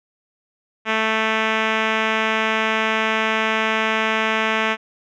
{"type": "tone with low-pass filter", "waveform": "5% pulse", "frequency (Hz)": 220, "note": "A3", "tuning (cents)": 0, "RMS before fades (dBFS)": -20, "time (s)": [0.85, 4.77], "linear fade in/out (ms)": 50, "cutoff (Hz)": 2800, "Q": 1.3, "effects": []}